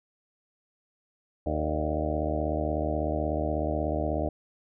harmonic tone with a mistuned harmonic, 76.4 Hz, D#2, 31 cents flat, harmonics 1 / 2 / 3 / 4 / 5 / 6 / 7 / 8 / 9 / 10, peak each -31 / -37 / -38 / -33 / -39 / -37 / -37 / -33 / -35 / -41 dBFS, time 1.46-4.29 s, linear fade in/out 5 ms, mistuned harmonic 7, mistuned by +80 cents, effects none

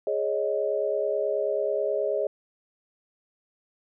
sine chord, Ab suspended fourth, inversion none, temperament just, 415.3 / 553.7 / 623 Hz, Ab4 / Db5 / Eb5, 0 / -2 / +2 cents, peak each -28 dBFS, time 0.07-2.27 s, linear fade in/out 2 ms, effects none

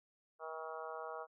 harmonic tone with a mistuned harmonic, 159.8 Hz, D#3, 47 cents sharp, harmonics 3 / 4 / 5 / 6 / 7 / 8 / 9, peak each -48 / -48 / -50 / -53 / -50 / -51 / -54 dBFS, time 0.39-1.27 s, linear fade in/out 50 ms, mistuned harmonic 9, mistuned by -42 cents, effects none

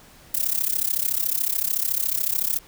violet noise with amplitude modulation, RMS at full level -20 dBFS, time 0.34-2.59 s, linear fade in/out 5 ms, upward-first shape sine, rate 33.8 Hz, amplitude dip 90%, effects pink hiss -50 dBFS RMS until 2.67 s

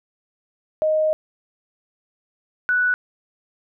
sine tone pair in turn, 622.3 / 1480.1 Hz, D#5 / F#6, 0 / 0 cents, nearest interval octave + minor third, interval 1500 cents, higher second, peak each -16 dBFS, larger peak neither, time 0.82-1.13 / 2.69-2.94 s, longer first, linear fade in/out 0 ms, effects none

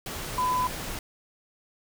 sine tone in noise, 1004 Hz, B5, 28 cents sharp, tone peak -23 dBFS, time 0.38-0.67 s, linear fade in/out 2 ms, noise pink, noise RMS -35 dBFS, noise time 0.06-0.99 s, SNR +9 dB, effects none

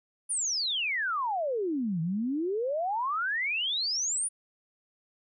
sine exponential two-way sweep, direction down then up, 9890 to 156.9 to 9890 Hz, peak -27 dBFS, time 0.29-4.29 s, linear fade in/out 20 ms, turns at 2.01 s, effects none

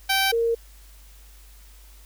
10% pulse / sine tone pair in turn, 776 / 462.6 Hz, G5 / A#4, -18 / -13 cents, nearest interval major sixth, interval 895 cents, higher first, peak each -11 / -19 dBFS, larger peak first, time 0.09-0.32 / 0.32-0.55 s, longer neither, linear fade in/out 10 ms, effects added 50 Hz sine -46 dBFS peak until 2.05 s + white hiss -54 dBFS RMS until 2.05 s

